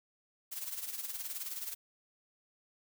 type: noise with tremolo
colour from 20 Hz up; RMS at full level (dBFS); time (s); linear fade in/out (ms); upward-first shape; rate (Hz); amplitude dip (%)
blue; -38; 0.51-1.75; 20; sine; 19; 65
effects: none